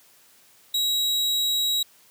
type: tone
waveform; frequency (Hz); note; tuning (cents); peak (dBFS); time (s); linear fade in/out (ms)
40% pulse; 3850; B7; -45; -20; 0.74-1.83; 5
effects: white hiss -56 dBFS RMS until 2.1 s + high-pass 100 Hz 12 dB/octave